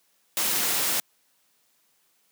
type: noise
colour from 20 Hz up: white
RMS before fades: -25 dBFS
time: 0.37-1 s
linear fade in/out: 0 ms
effects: white hiss -67 dBFS RMS until 2.31 s + high-pass 150 Hz 12 dB/octave